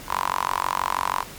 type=tone with high-pass filter; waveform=sawtooth; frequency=46.25 Hz; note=F#1; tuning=in tune; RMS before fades=-25 dBFS; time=0.07-1.25 s; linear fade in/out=50 ms; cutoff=1000 Hz; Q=7.9; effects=pink hiss -40 dBFS RMS until 1.38 s + MP3 96 kbps